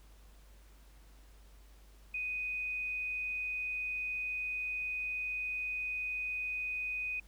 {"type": "tone", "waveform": "sine", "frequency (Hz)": 2493, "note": "D#7", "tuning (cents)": 3, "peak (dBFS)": -34, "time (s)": [2.14, 7.2], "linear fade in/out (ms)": 5, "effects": ["added 50 Hz sine -55 dBFS peak until 7.27 s", "pink hiss -65 dBFS RMS until 7.27 s"]}